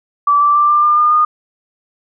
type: tone with pitch steps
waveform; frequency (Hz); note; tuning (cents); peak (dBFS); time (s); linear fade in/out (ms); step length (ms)
sine; 1157 / 1167.7 / 1178.6 / 1189.5 / 1200.6 / 1211.7 / 1223; D6 / D6 / D6 / D6 / D6 / D#6 / D#6; -26 / -10 / +6 / +22 / +38 / -46 / -30; -8; 0.27-1.25; 5; 140
effects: none